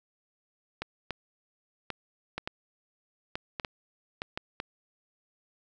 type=clicks; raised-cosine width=0.3 ms; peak=-17 dBFS; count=11; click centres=0.82 / 1.107 / 1.903 / 2.38 / 2.475 / 3.355 / 3.598 / 3.648 / 4.219 / 4.375 / 4.601 s; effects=none